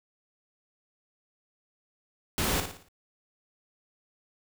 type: noise with echo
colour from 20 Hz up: pink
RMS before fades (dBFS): -28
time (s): 2.38-2.6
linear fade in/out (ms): 0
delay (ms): 57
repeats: 5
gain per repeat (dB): -7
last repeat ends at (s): 2.885
effects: none